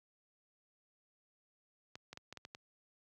clicks, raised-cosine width 0.2 ms, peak -30 dBFS, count 7, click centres 1.955 / 2.13 / 2.174 / 2.326 / 2.373 / 2.451 / 2.549 s, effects high-pass 80 Hz 12 dB/octave

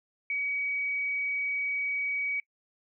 sine tone, 2265 Hz, C#7, 37 cents sharp, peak -28 dBFS, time 0.3-2.4 s, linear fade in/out 2 ms, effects noise-tail reverb RT60 0.1 s tail -22 dB re dry

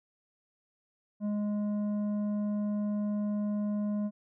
triangle tone with tanh clipping, 207.7 Hz, G#3, in tune, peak -30 dBFS, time 1.2-4.11 s, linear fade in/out 50 ms, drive 12 dB, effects none

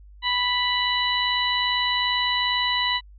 harmonic tone, 987.8 Hz, B5, in tune, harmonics 1 / 2 / 3 / 4, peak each -26 / -26 / -26 / -26 dBFS, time 0.22-3.01 s, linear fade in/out 50 ms, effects added 50 Hz sine -44 dBFS peak until 3.18 s

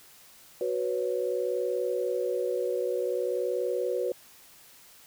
sine chord, F# suspended fourth, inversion none, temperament equal, 370 / 493.9 / 554.4 Hz, F#4 / B4 / C#5, 0 / 0 / 0 cents, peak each -31 / -29 / -33 dBFS, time 0.61-4.12 s, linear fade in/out 2 ms, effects white hiss -54 dBFS RMS until 5.06 s

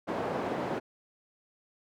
white band-pass noise, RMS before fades -33 dBFS, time 0.07-0.8 s, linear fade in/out 20 ms, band 170 to 680 Hz, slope 12 dB/octave, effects none

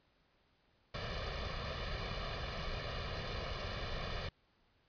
pink noise with comb filter, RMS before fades -40 dBFS, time 0.94-4.29 s, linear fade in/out 5 ms, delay 1.7 ms, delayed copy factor +0.7, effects pink hiss -73 dBFS RMS until 4.88 s + resampled to 11025 Hz

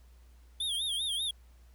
square tone with vibrato, 3437 Hz, A7, 41 cents flat, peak -31 dBFS, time 0.6-1.31 s, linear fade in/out 5 ms, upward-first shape sine, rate 5.1 Hz, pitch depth 150 cents each way, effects added 60 Hz sine -54 dBFS peak until 1.74 s + pink hiss -68 dBFS RMS until 1.74 s

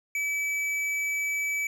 sine tone with tanh clipping, 2297 Hz, D7, 39 cents flat, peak -28 dBFS, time 0.15-1.67 s, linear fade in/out 2 ms, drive 12 dB, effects none

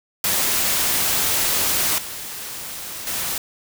white noise with level steps, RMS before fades -20 / -32 / -25 dBFS, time 0.24-3.38 s, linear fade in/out 2 ms, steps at 1.98 / 3.07 s, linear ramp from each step 2 ms, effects none

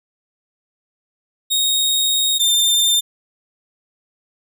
sawtooth tone pair in turn, 3742 / 3595 Hz, A#7 / A7, +6 / +36 cents, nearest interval minor second, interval 70 cents, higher first, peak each -12 / -10 dBFS, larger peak second, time 1.5-2.39 / 2.39-3.01 s, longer first, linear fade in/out 20 ms, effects none

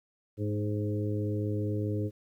harmonic tone with a mistuned harmonic, 104.7 Hz, G#2, 15 cents sharp, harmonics 1 / 2 / 3 / 4 / 5, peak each -30 / -39 / -35 / -37 / -41 dBFS, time 0.37-2.11 s, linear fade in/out 50 ms, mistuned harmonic 3, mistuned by -15 cents, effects 11-bit

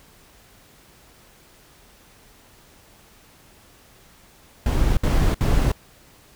brown noise bursts, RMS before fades -18 dBFS, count 3, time 4.66-5.718 s, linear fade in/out 2 ms, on 310 ms, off 64 ms, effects pink hiss -52 dBFS RMS until 6.35 s

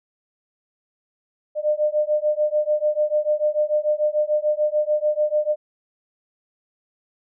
sine beating tone pair, 600 / 606.8 Hz, D5 / D#5, +37 / -44 cents, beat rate 6.8 Hz, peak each -21 dBFS, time 1.55-5.56 s, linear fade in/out 50 ms, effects none

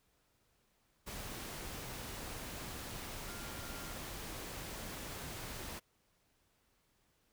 sine tone in noise, 1396.9 Hz, F6, in tune, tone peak -54 dBFS, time 3.26-3.98 s, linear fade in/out 20 ms, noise pink, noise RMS -45 dBFS, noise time 1.06-5.8 s, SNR -12 dB, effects pink hiss -75 dBFS RMS until 7.32 s

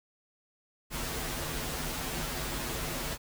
pink noise with comb filter, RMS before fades -35 dBFS, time 0.9-3.18 s, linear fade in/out 50 ms, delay 10 ms, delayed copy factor -1, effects none

